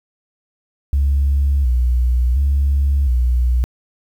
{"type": "tone with vibrato", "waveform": "sine", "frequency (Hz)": 65.41, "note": "C2", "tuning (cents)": 0, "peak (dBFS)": -11, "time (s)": [0.93, 3.64], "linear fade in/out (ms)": 0, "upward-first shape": "square", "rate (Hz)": 0.7, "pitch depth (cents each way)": 110, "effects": ["tanh soft clip ceiling -9 dBFS", "8-bit"]}